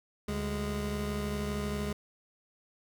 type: tone pair together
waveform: 25% pulse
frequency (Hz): 72.87 / 206.1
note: D2 / G#3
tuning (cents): -13 / -13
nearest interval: octave + tritone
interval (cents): 1800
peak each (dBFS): -32 / -30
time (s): 0.28-1.93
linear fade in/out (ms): 5
effects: none

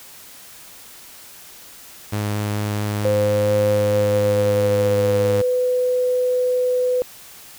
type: tone with vibrato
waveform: sawtooth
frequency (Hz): 104.3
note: G#2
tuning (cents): +8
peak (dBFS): -17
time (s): 2.12-5.42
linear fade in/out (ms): 10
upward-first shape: triangle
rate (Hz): 4.5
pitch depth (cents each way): 10
type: tone with pitch glide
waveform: sine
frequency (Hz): 520 to 500.5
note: C5 to B4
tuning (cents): -11 to +23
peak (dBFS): -16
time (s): 3.05-7.02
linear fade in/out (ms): 0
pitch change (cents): -66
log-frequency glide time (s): 3.71-5.32
effects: white hiss -42 dBFS RMS until 7.58 s

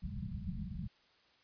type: low-pass noise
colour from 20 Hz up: white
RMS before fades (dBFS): -41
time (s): 0.02-0.88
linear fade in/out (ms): 10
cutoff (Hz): 210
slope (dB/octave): 96
effects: white hiss -68 dBFS RMS until 1.43 s + resampled to 11025 Hz

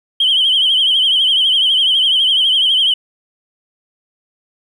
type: tone with vibrato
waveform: sine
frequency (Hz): 3116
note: G7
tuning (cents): -11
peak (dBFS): -9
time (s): 0.2-2.94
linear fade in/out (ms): 5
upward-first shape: triangle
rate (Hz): 12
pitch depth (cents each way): 100
effects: tanh soft clip ceiling -5 dBFS + 8-bit

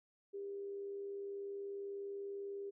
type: tone with amplitude modulation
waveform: sine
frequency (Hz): 399.1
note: G4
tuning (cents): +31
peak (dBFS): -40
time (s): 0.33-2.71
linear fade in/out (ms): 20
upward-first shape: sine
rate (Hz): 80.1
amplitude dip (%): 30
effects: none

